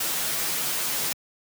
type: noise with comb filter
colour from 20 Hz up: white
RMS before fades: -27 dBFS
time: 0-1.13 s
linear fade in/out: 5 ms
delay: 10 ms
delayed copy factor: -0.8
effects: high-pass 100 Hz 12 dB/octave